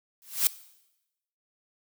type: noise with exponential growth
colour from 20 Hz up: blue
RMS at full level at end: -19 dBFS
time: 0.22-0.47 s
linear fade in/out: 0 ms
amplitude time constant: 54 ms
effects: noise-tail reverb RT60 0.9 s tail -18 dB re dry